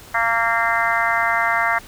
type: harmonic tone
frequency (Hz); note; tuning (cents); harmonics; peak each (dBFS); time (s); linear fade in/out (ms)
230; A#3; -23; 3 / 4 / 5 / 6 / 7 / 8 / 9; -24 / -24 / -24 / -24 / -24 / -24 / -24; 0.14-1.79; 10
effects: pink hiss -42 dBFS RMS until 1.87 s